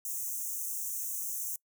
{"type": "high-pass noise", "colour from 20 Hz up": "white", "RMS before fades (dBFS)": -36, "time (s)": [0.05, 1.56], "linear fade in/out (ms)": 2, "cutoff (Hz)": 5900, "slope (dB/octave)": 96, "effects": ["noise-tail reverb RT60 0.1 s tail -24 dB re dry"]}